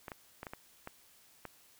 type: clicks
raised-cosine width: 0.5 ms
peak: -27 dBFS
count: 7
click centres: 0.082 / 0.118 / 0.431 / 0.468 / 0.535 / 0.874 / 1.453 s
effects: white hiss -63 dBFS RMS until 1.79 s